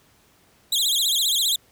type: tone with vibrato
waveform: sawtooth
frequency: 3602 Hz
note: A7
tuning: 40 cents sharp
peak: -16 dBFS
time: 0.72-1.56 s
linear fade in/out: 5 ms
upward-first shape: sine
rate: 15 Hz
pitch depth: 210 cents each way
effects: pink hiss -58 dBFS RMS until 1.71 s + high-pass 60 Hz 12 dB/octave